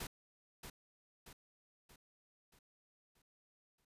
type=noise with echo; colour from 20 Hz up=pink; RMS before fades=-44 dBFS; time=0-0.07 s; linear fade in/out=5 ms; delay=630 ms; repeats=6; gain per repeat=-6 dB; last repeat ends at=3.85 s; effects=resampled to 32000 Hz